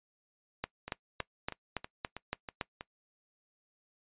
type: two click trains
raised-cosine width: 0.3 ms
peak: -24 / -17 dBFS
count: 7 / 8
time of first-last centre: 0.88-2.809 / 0.64-2.612 s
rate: 3.11 / 3.55 Hz
effects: noise-tail reverb RT60 0.1 s tail -21 dB re dry + resampled to 8000 Hz